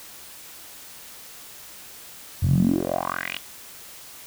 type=tone with band-pass filter sweep; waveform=10% pulse; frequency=44.42 Hz; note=F1; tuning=30 cents sharp; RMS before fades=-23 dBFS; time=2.42-3.39 s; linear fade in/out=10 ms; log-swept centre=95 to 3300 Hz; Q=5.5; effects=white hiss -43 dBFS RMS until 4.26 s